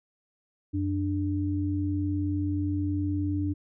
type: tone pair together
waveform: sine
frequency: 92 / 295.1 Hz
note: F#2 / D4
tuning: -9 / +8 cents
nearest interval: octave + minor sixth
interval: 2017 cents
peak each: -28 dBFS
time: 0.73-3.54 s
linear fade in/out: 20 ms
effects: none